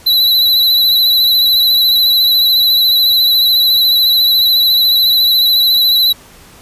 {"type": "tone with vibrato", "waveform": "square", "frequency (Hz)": 3974, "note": "B7", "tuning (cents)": 10, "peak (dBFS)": -8, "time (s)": [0.06, 6.13], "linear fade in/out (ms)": 10, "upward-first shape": "sine", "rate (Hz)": 14, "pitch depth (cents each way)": 42, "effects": ["pink hiss -40 dBFS RMS until 6.61 s", "resampled to 32000 Hz"]}